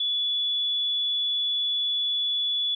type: tone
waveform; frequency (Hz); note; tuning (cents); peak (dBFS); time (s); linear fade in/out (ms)
sine; 3428; A7; -46; -23; 0-2.75; 5
effects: none